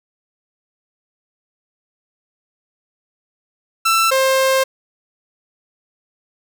sawtooth tone pair in turn, 1335 / 529.8 Hz, E6 / C5, +22 / +22 cents, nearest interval octave + major third, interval 1600 cents, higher first, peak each -9 dBFS, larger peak neither, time 3.85-4.11 / 4.11-4.64 s, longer second, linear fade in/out 10 ms, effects none

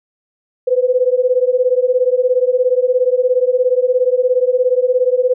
sine beating tone pair, 495.1 / 512.1 Hz, B4 / C5, +4 / -37 cents, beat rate 17 Hz, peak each -14 dBFS, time 0.67-5.34 s, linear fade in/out 10 ms, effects none

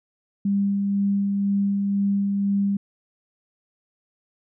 sine tone with tremolo, 199.5 Hz, G3, 31 cents sharp, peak -18 dBFS, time 0.45-2.77 s, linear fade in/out 5 ms, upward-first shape sine, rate 2 Hz, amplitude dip 25%, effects none

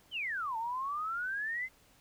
sine exponential two-way sweep, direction down then up, 3186 to 880 to 2097 Hz, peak -33 dBFS, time 0.11-1.69 s, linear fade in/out 50 ms, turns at 0.57 s, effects pink hiss -64 dBFS RMS until 2 s

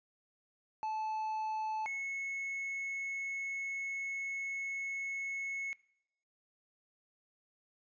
triangle tone pair in turn, 870 / 2192 Hz, A5 / C#7, -20 / -20 cents, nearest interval octave + major third, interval 1600 cents, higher second, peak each -32 / -35 dBFS, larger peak first, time 0.83-1.86 / 1.86-5.73 s, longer second, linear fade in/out 0 ms, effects noise-tail reverb RT60 0.7 s tail -20 dB re dry + resampled to 16000 Hz

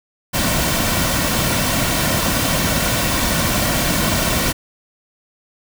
pink noise with comb filter, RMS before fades -18 dBFS, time 0.33-4.53 s, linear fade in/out 20 ms, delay 2.4 ms, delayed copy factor -0.5, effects none

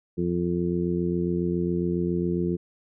harmonic tone, 87.31 Hz, F2, in tune, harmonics 1 / 2 / 3 / 4 / 5, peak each -35 / -26 / -33 / -27 / -34 dBFS, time 0.17-2.57 s, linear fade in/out 20 ms, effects none

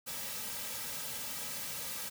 white noise with comb filter, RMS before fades -40 dBFS, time 0.06-2.1 s, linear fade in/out 20 ms, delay 2.8 ms, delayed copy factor -0.8, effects none

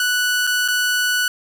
sawtooth tone with dropouts, 1480 Hz, F#6, in tune, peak -13 dBFS, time 0-1.28 s, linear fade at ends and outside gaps 2 ms, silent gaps 0.469-0.473 / 0.679-0.684 s, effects none

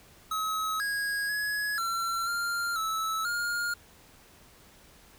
square tone with pitch steps, 1281 / 1650 / 1682 / 1357 / 1393 / 1306 / 1417 Hz, E6 / G#6 / G#6 / E6 / F6 / E6 / F6, -50 / -12 / +22 / +50 / -5 / -17 / +25 cents, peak -29 dBFS, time 0.31-3.74 s, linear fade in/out 5 ms, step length 490 ms, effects pink hiss -56 dBFS RMS until 5.18 s

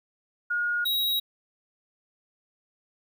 sine / square tone pair in turn, 1434 / 3828 Hz, F6 / A#7, +45 / +45 cents, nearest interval octave + perfect fourth, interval 1700 cents, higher second, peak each -24 dBFS, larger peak neither, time 0.5-0.85 / 0.85-1.2 s, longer neither, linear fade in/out 10 ms, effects 11-bit

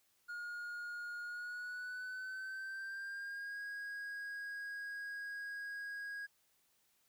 triangle tone with pitch glide, 1431 to 1643.8 Hz, F6 to G#6, +42 to -18 cents, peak -40 dBFS, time 0.28-6.27 s, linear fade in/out 20 ms, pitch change +240 cents, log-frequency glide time 1.23-3.61 s, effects white hiss -75 dBFS RMS until 7.08 s

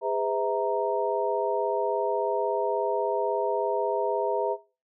sine tone cluster, 408.6 / 505 / 651 / 931 Hz, G#4 / B4 / E5 / A#5, -28 / +39 / -22 / -2 cents, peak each -30 dBFS, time 0.01-4.57 s, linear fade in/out 50 ms, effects noise-tail reverb RT60 0.3 s tail -17 dB re dry

